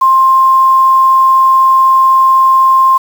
sine tone with quantisation, 1056 Hz, C6, 16 cents sharp, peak -4 dBFS, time 0.01-2.98 s, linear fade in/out 10 ms, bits 5, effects none

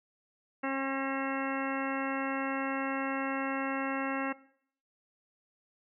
harmonic tone, 270 Hz, C#4, 45 cents flat, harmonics 1 / 2 / 3 / 4 / 5 / 6 / 7 / 8 / 10, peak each -34 / -37 / -39 / -40 / -41 / -42 / -42 / -43 / -44 dBFS, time 0.63-4.33 s, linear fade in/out 10 ms, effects noise-tail reverb RT60 0.6 s tail -19 dB re dry

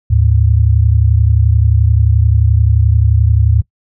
sine tone pair together, 75.94 / 107.4 Hz, D#2 / A2, -41 / -41 cents, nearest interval tritone, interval 600 cents, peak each -10 dBFS, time 0.1-3.62 s, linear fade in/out 10 ms, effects noise-tail reverb RT60 0.1 s tail -22 dB re dry

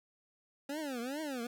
25% pulse tone with vibrato, 271.4 Hz, C#4, 36 cents flat, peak -33 dBFS, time 0.69-1.47 s, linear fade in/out 5 ms, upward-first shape triangle, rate 2.4 Hz, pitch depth 300 cents each way, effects none

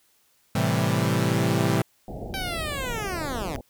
sawtooth chord, A minor seventh, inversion none, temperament equal, 110 / 130.81 / 164.81 / 196 Hz, A2 / C3 / E3 / G3, 0 / 0 / 0 / 0 cents, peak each -22 / -22 / -22 / -24 dBFS, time 0.55-1.82 s, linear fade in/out 5 ms
pink low-pass noise, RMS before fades -34 dBFS, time 2.08-3.61 s, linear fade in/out 2 ms, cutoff 800 Hz, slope 96 dB/octave
10% pulse linear sweep, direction down, 784 to 130.81 Hz, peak -21 dBFS, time 2.34-3.56 s, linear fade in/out 0 ms
effects white hiss -64 dBFS RMS until 3.69 s

